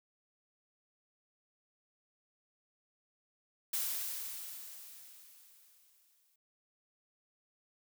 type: noise with exponential decay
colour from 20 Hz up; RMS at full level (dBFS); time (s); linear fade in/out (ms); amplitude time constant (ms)
blue; -34; 3.73-6.36; 5; 570
effects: none